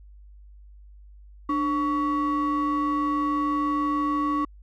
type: ring-modulated tone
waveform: triangle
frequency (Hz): 413.4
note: G#4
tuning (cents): -8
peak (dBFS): -17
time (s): 1.49-4.45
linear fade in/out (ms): 5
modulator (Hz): 710
effects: added 50 Hz sine -45 dBFS peak until 4.62 s